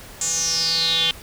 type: tone with band-pass filter sweep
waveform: square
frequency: 164.81 Hz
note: E3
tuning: in tune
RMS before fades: -21 dBFS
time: 0.21-1.11 s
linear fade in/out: 2 ms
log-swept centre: 7300 to 3200 Hz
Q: 9
effects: pink hiss -41 dBFS RMS until 1.22 s